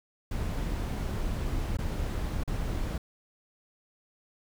brown noise with dropouts, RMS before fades -31 dBFS, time 0.31-2.98 s, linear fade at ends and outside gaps 5 ms, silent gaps 1.771-1.786 / 2.436-2.476 s, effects none

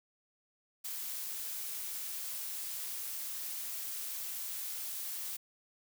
blue noise, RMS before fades -40 dBFS, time 0.84-5.37 s, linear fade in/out 10 ms, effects none

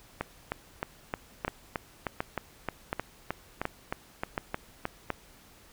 two click trains, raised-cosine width 0.5 ms, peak -15 / -14 dBFS, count 16 / 6, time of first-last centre 0.21-4.854 / 1.48-5.103 s, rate 3.23 / 1.38 Hz, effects pink hiss -56 dBFS RMS until 5.72 s

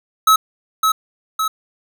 square tone with echo, 1291 Hz, E6, 37 cents flat, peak -9 dBFS, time 0.27-0.36 s, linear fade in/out 5 ms, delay 560 ms, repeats 2, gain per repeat -4 dB, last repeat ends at 1.48 s, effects none

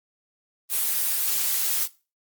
blue noise, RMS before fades -24 dBFS, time 0.69-1.88 s, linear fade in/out 50 ms, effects noise-tail reverb RT60 0.3 s tail -18 dB re dry + Opus 24 kbps

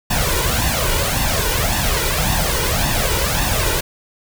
pink noise with flanger, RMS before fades -18 dBFS, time 0.1-3.81 s, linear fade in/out 10 ms, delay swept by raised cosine 1.1 to 2.1 ms, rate 1.8 Hz, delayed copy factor +0.7, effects none

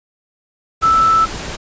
sine tone in noise, 1318.5 Hz, E6, in tune, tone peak -9 dBFS, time 0.82-1.26 s, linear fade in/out 20 ms, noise pink, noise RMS -26 dBFS, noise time 0.81-1.57 s, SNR +14 dB, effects resampled to 16000 Hz

